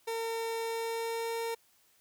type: tone with pitch glide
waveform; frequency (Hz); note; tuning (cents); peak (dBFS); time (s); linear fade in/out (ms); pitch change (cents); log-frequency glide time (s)
30% pulse; 455.4 to 459.4; A#4 to A#4; -40 to -25; -30; 0.07-1.55; 10; +15; 0.62-1.39
effects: white hiss -67 dBFS RMS until 2 s